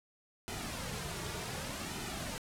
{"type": "noise with flanger", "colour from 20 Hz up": "pink", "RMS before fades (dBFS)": -40, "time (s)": [0.48, 2.38], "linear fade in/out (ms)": 0, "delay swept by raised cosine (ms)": [1.8, 3.9], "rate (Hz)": 0.66, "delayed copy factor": -0.6, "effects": ["low-pass 11000 Hz 12 dB/octave"]}